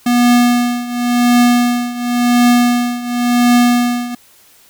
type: tone with tremolo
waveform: square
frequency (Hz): 242.4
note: B3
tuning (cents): -32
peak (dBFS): -7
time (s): 0.06-4.15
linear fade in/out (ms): 5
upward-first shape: triangle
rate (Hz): 0.93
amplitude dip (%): 85
effects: white hiss -47 dBFS RMS until 4.69 s